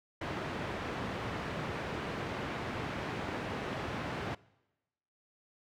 pink band-pass noise, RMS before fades -38 dBFS, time 0.21-4.35 s, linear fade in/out 5 ms, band 100 to 2300 Hz, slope 12 dB/octave, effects noise-tail reverb RT60 1.0 s tail -23 dB re dry

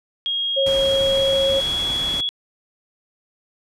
sine tone with pitch glide, 3267 to 3359 Hz, G#7 to G#7, -29 to +19 cents, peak -20 dBFS, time 0.26-2.29 s, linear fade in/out 0 ms, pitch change +48 cents, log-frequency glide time 0.58-1.86 s
sine tone, 544 Hz, C#5, 33 cents flat, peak -17 dBFS, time 0.56-1.61 s, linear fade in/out 20 ms
pink noise, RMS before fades -31 dBFS, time 0.66-2.21 s, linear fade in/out 5 ms
effects low-pass 10000 Hz 12 dB/octave

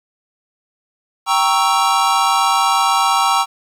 square chord, G diminished seventh, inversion none, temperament equal, 784 / 932.3 / 1108.7 / 1318.5 Hz, G5 / Bb5 / Db6 / Fb6, 0 / 0 / 0 / 0 cents, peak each -19 dBFS, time 1.26-3.46 s, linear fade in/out 50 ms, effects low-pass 10000 Hz 12 dB/octave + 8-bit

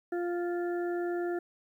harmonic tone, 349.2 Hz, F4, in tune, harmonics 1 / 2 / 4 / 5, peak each -30 / -39 / -45 / -46 dBFS, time 0.12-1.39 s, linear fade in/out 5 ms, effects 11-bit

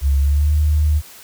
sine tone with pitch glide, 69.3 to 75.57 Hz, C#2 to D#2, 0 to -50 cents, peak -12 dBFS, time 0.01-1.02 s, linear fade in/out 50 ms, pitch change +150 cents, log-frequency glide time 0.2-0.52 s, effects white hiss -41 dBFS RMS until 1.23 s

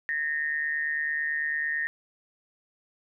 sine tone with amplitude modulation, 1839 Hz, A#6, 24 cents flat, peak -23 dBFS, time 0.09-1.87 s, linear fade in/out 0 ms, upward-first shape sine, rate 149 Hz, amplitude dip 65%, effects none

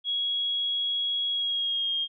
sine tone with pitch glide, 3322 to 3231 Hz, G#7 to G#7, 0 to -48 cents, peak -25 dBFS, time 0.04-2.08 s, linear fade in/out 50 ms, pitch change -48 cents, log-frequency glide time 1.29-1.96 s, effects none

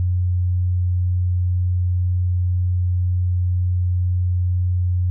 sine tone, 89.8 Hz, F2, 49 cents sharp, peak -16 dBFS, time 0-5.1 s, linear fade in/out 0 ms, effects none

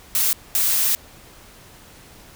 blue noise bursts at uneven times, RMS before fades -19 dBFS, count 2, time 0.15-0.33 / 0.55-0.95 s, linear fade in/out 0 ms, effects pink hiss -46 dBFS RMS until 2.35 s

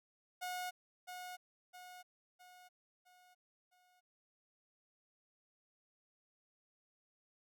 sawtooth tone with echo, 725 Hz, F#5, 35 cents flat, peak -36 dBFS, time 0.41-0.71 s, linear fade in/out 20 ms, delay 660 ms, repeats 5, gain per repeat -6 dB, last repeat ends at 4.01 s, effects none

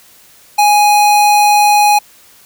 square tone, 830.6 Hz, G#5, in tune, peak -7 dBFS, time 0.58-1.99 s, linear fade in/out 10 ms, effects white hiss -44 dBFS RMS until 2.45 s

